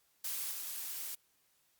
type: noise with level steps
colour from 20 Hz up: blue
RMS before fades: -38 / -41 dBFS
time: 0.24-1.15 s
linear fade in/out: 5 ms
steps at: 0.51 s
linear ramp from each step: 2 ms
effects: white hiss -73 dBFS RMS until 1.79 s + Opus 48 kbps